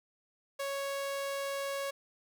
sawtooth tone, 554.4 Hz, C#5, in tune, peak -30 dBFS, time 0.59-1.91 s, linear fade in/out 10 ms, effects none

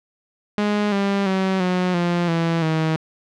sawtooth tone with pitch steps, 207.7 / 198.66 / 190.02 / 181.76 / 173.85 / 166.29 / 159.05 Hz, G#3 / G3 / F#3 / F#3 / F3 / E3 / D#3, 0 / +23 / +46 / -31 / -8 / +15 / +38 cents, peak -14 dBFS, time 0.58-2.96 s, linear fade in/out 0 ms, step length 340 ms, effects low-pass 4000 Hz 12 dB/octave

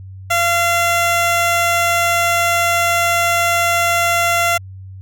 15% pulse tone, 686 Hz, F5, 31 cents flat, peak -7 dBFS, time 0.3-4.58 s, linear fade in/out 10 ms, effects added 95 Hz sine -31 dBFS peak until 5.01 s

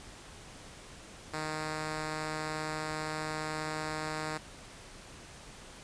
5% pulse tone, 155.1 Hz, D#3, 5 cents flat, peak -23 dBFS, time 1.33-4.38 s, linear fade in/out 10 ms, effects pink hiss -50 dBFS RMS until 5.83 s + resampled to 22050 Hz

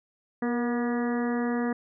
harmonic tone with a mistuned harmonic, 241 Hz, B3, 42 cents flat, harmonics 1 / 2 / 3 / 4 / 5 / 6 / 7 / 8, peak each -26 / -32 / -37 / -41 / -40 / -45 / -40 / -42 dBFS, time 0.42-1.73 s, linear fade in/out 5 ms, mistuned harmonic 2, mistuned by -30 cents, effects none

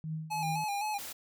sine tone with tremolo, 157.8 Hz, D#3, 25 cents sharp, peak -32 dBFS, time 0.04-0.64 s, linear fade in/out 0 ms, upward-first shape triangle, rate 2.7 Hz, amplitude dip 90%
square tone with vibrato, 830 Hz, G#5, 1 cent flat, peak -32 dBFS, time 0.3-0.99 s, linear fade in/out 20 ms, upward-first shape square, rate 3.9 Hz, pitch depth 48 cents each way
white noise, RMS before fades -42 dBFS, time 0.98-1.13 s, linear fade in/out 10 ms
effects none

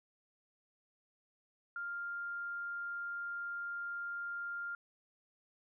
sine tone, 1399 Hz, F6, 3 cents sharp, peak -38 dBFS, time 1.76-4.75 s, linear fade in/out 2 ms, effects none

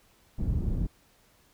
pink low-pass noise, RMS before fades -28 dBFS, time 0.38-0.87 s, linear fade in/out 10 ms, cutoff 160 Hz, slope 12 dB/octave, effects pink hiss -63 dBFS RMS until 1.53 s

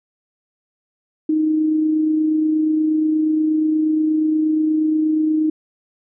sine tone with amplitude modulation, 311.1 Hz, D#4, in tune, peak -13 dBFS, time 1.29-5.5 s, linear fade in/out 5 ms, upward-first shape sine, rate 28.4 Hz, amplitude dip 30%, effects none

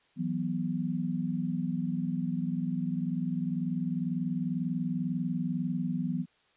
sine chord, E suspended second, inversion none, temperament equal, 164.81 / 185 / 246.9 Hz, E3 / F#3 / B3, 0 / 0 / 0 cents, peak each -33 dBFS, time 0.16-6.26 s, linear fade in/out 50 ms, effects white hiss -67 dBFS RMS until 6.56 s + resampled to 8000 Hz

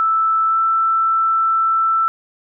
sine tone with pitch glide, 1318.5 to 1329.2 Hz, E6 to E6, 0 to +14 cents, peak -13 dBFS, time 0-2.08 s, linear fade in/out 0 ms, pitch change +14 cents, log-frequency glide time 0.47-0.58 s, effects none

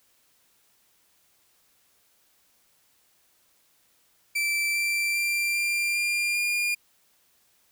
40% pulse tone with pitch steps, 2334 / 2350 / 2367 / 2383 / 2400 / 2416 Hz, D7 / D7 / D7 / D7 / D7 / D7, -11 / +1 / +13 / +25 / +37 / +48 cents, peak -23 dBFS, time 4.35-6.75 s, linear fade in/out 10 ms, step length 400 ms, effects white hiss -65 dBFS RMS until 7.71 s

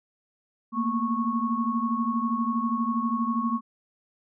sine tone cluster, 225.6 / 238 / 1102 Hz, A3 / A#3 / C#6, +44 / +36 / -11 cents, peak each -28 dBFS, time 0.72-3.61 s, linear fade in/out 50 ms, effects none

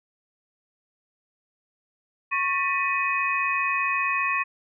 sine tone cluster, 1098 / 1794 / 1949 / 2514 Hz, C#6 / A6 / B6 / D#7, -17 / +33 / -23 / +17 cents, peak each -26 / -31 / -33 / -25 dBFS, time 2.31-4.44 s, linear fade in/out 20 ms, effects none

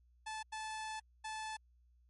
sawtooth tone bursts at uneven times, 871 Hz, A5, 18 cents flat, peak -37 dBFS, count 3, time 0.26-0.43 / 0.52-1 / 1.24-1.57 s, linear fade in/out 10 ms, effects added 60 Hz sine -65 dBFS peak until 2.09 s + MP3 48 kbps

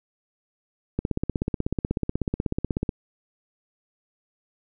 click train, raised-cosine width 3 ms, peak -11 dBFS, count 32, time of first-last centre 0.99-2.892 s, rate 16.3 Hz, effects none

